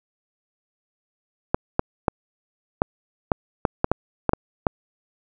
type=clicks; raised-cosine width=1 ms; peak=-3 dBFS; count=11; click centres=1.545 / 1.794 / 2.082 / 2.819 / 3.318 / 3.652 / 3.844 / 3.916 / 4.293 / 4.334 / 4.668 s; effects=none

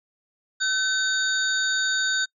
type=tone cluster; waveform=sine; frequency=1526 / 3700 / 4568 / 6940 Hz; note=G6 / A#7 / D8 / A8; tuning=-47 / -14 / -49 / -25 cents; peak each=-23 / -28 / -31 / -30 dBFS; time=0.6-2.26 s; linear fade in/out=20 ms; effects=noise-tail reverb RT60 0.1 s tail -26 dB re dry

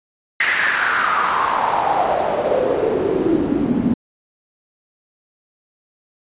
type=noise with band-pass filter sweep; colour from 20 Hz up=pink; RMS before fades=-18 dBFS; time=0.4-3.94 s; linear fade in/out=5 ms; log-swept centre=2000 to 230 Hz; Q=5; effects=resampled to 8000 Hz

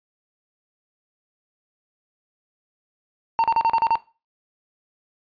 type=tone bursts; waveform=triangle; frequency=911 Hz; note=A#5; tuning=40 cents flat; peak=-13 dBFS; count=7; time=3.39-3.955 s; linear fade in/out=0 ms; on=49 ms; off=37 ms; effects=noise-tail reverb RT60 0.3 s tail -18 dB re dry + resampled to 11025 Hz

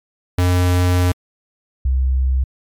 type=tone pair in turn; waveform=square / sine; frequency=89.7 / 65.02 Hz; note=F2 / C2; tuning=+47 / -10 cents; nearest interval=tritone; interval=557 cents; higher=first; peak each=-13 dBFS; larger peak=neither; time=0.38-1.12 / 1.85-2.44 s; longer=first; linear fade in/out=5 ms; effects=MP3 96 kbps

